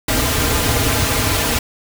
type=noise with comb filter; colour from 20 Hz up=pink; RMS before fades=-17 dBFS; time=0.08-1.59 s; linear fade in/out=5 ms; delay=5.4 ms; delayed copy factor=-0.85; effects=none